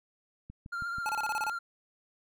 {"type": "click train", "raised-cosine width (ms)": 5, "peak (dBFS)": -32, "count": 4, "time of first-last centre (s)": [0.5, 0.984], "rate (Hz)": 6.2}
{"type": "tone with vibrato", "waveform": "triangle", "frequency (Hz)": 1392, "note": "F6", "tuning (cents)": -6, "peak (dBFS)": -31, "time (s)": [0.72, 1.59], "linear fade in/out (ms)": 10, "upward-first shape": "triangle", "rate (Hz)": 15, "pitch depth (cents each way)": 31}
{"type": "tone bursts", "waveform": "square", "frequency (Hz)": 859, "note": "A5", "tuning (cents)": -42, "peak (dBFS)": -31, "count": 8, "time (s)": [1.06, 1.497], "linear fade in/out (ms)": 0, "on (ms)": 31, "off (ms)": 27}
{"effects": []}